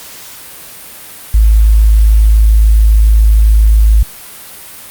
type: tone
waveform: sine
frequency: 53.6 Hz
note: A1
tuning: 45 cents flat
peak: -3 dBFS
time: 1.34-4.03 s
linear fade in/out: 5 ms
effects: white hiss -31 dBFS RMS until 4.9 s + Opus 48 kbps